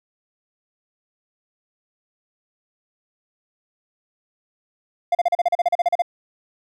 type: tone bursts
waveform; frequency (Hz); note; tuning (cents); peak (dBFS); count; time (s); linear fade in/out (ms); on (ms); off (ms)
triangle; 698.5; F5; 0; -12; 14; 5.12-6.021; 5; 30; 37
effects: none